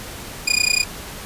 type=tone with amplitude modulation; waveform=20% pulse; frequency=2446 Hz; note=D#7; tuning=30 cents flat; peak=-7 dBFS; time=0.47-0.84 s; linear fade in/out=10 ms; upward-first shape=sine; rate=30.4 Hz; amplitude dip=100%; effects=pink hiss -34 dBFS RMS until 1.25 s + resampled to 32000 Hz